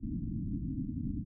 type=low-pass noise; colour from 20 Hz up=white; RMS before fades=-36 dBFS; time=0-1.25 s; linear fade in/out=50 ms; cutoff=300 Hz; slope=96 dB/octave; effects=none